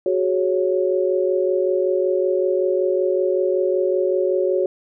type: chord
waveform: sine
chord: F# suspended second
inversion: none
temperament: equal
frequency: 370 / 415.3 / 554.4 Hz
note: F#4 / G#4 / C#5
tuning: 0 / 0 / 0 cents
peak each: -19 / -24 / -21 dBFS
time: 0.06-4.66 s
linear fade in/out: 2 ms
effects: none